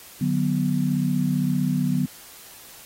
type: chord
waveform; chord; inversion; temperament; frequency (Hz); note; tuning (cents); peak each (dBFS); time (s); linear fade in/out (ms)
sine; B minor; first; equal with one note detuned; 149.49 / 185 / 246.9; D3 / F#3 / B3; +31 / 0 / 0; -24; 0.21-2.06; 5
effects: white hiss -45 dBFS RMS until 2.85 s + AAC 48 kbps